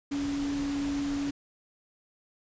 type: tone in noise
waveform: sine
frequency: 283 Hz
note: C#4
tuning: 36 cents sharp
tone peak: -28 dBFS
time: 0.11-1.31 s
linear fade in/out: 10 ms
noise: pink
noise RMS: -40 dBFS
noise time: 0.11-1.31 s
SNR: +9 dB
effects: resampled to 16000 Hz